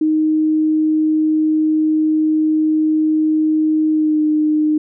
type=tone with pitch glide; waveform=sine; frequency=311.1 to 305.8 Hz; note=D#4 to D#4; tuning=0 to -30 cents; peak=-12 dBFS; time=0.01-4.78 s; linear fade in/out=5 ms; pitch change=-30 cents; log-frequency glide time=3.91-4.2 s; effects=none